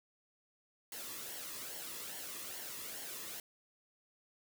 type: noise with flanger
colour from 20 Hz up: white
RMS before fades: -45 dBFS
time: 0.92-3.4 s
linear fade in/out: 2 ms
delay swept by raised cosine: 0.8 to 1.35 ms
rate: 2.4 Hz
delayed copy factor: -0.55
effects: none